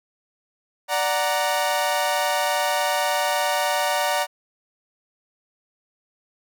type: chord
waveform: sawtooth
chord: D augmented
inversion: none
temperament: equal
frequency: 587.3 / 740 / 932.3 Hz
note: D5 / F#5 / A#5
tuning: 0 / 0 / 0 cents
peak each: -21 dBFS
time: 0.88-4.27 s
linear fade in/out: 50 ms
effects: none